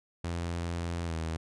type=tone with pitch glide; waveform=sawtooth; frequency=85.4 to 81.03 Hz; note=F2 to E2; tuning=-38 to -29 cents; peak=-28 dBFS; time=0.24-1.37 s; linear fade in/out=5 ms; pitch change=-91 cents; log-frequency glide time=1.05-1.14 s; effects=resampled to 22050 Hz